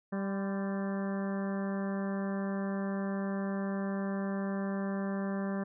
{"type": "harmonic tone with a mistuned harmonic", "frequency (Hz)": 196, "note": "G3", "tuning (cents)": 0, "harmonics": [1, 2, 3, 4, 5, 6, 7, 8, 9], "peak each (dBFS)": [-32, -41, -41, -48, -48, -48, -53, -49, -50], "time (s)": [0.12, 5.64], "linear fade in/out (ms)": 10, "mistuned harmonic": 5, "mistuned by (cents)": 58, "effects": []}